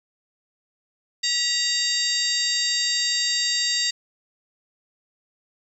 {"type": "harmonic tone with a mistuned harmonic", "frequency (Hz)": 932.3, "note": "A#5", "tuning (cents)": 0, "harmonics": [2, 3, 4, 5, 6, 7, 8], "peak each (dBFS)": [-30, -32, -27, -24, -34, -35, -28], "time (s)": [1.23, 3.91], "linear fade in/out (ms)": 10, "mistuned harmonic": 2, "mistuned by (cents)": 65, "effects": ["9-bit"]}